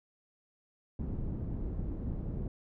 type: low-pass noise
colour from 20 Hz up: pink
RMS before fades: -36 dBFS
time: 0.99-2.48 s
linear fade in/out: 2 ms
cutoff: 260 Hz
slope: 12 dB/octave
effects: none